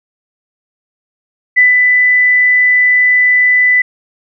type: tone with ADSR envelope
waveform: sine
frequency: 1993 Hz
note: B6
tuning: 15 cents sharp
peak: -3 dBFS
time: 1.56-3.82 s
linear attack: 22 ms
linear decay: 150 ms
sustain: -3 dB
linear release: 6 ms
effects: none